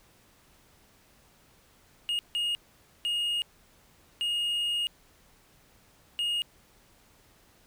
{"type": "tone bursts at uneven times", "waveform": "triangle", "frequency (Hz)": 2858, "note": "F7", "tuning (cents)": 39, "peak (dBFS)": -25, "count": 5, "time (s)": [[2.09, 2.19], [2.35, 2.55], [3.05, 3.42], [4.21, 4.87], [6.19, 6.42]], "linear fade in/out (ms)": 0, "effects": ["pink hiss -61 dBFS RMS until 7.66 s"]}